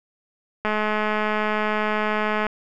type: click train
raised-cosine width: 0.5 ms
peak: -9 dBFS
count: 388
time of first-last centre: 0.65-2.467 s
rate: 213 Hz
effects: none